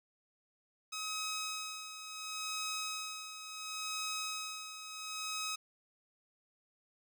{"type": "tone with tremolo", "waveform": "10% pulse", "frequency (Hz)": 1272, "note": "D#6", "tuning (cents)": 38, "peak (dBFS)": -28, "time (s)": [0.92, 5.56], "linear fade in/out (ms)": 10, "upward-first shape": "sine", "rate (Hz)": 0.71, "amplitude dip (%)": 65, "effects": []}